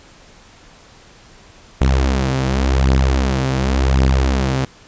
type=beating tone pair; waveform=sawtooth; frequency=65.41 / 66.31 Hz; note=C2 / C2; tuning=0 / +24 cents; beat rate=0.9 Hz; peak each=-14 / -11 dBFS; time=1.81-4.65 s; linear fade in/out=0 ms; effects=pink hiss -45 dBFS RMS until 4.87 s + resampled to 16000 Hz